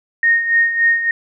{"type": "tone with tremolo", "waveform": "sine", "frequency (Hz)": 1852, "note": "A#6", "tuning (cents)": -12, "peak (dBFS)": -9, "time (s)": [0.23, 1.11], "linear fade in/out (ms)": 2, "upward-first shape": "sine", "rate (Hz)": 3.5, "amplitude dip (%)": 65, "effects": []}